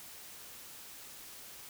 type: silence
effects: white hiss -50 dBFS RMS until 1.69 s